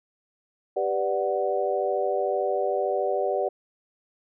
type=chord; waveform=sine; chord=G major seventh; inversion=none; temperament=equal; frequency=392 / 493.9 / 587.3 / 740 Hz; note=G4 / B4 / D5 / F#5; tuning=0 / 0 / 0 / 0 cents; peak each=-28 / -29 / -27 / -29 dBFS; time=0.76-3.49 s; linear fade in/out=10 ms; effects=none